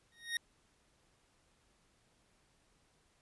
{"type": "tone with exponential growth", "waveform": "25% pulse", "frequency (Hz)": 1864.7, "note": "A#6", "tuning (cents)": 0, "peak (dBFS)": -27, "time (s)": [0.12, 0.37], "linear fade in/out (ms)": 2, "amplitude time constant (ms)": 54, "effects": ["pink hiss -72 dBFS RMS until 3.21 s", "resampled to 24000 Hz"]}